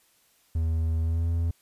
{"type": "tone with pitch glide", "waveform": "triangle", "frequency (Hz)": [81, 83.81], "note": ["E2", "E2"], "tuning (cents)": [-30, 29], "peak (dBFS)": -21, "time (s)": [0.55, 1.51], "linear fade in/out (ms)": 5, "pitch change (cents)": 59, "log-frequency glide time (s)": [1, 1.28], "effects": ["white hiss -64 dBFS RMS until 1.61 s", "resampled to 32000 Hz"]}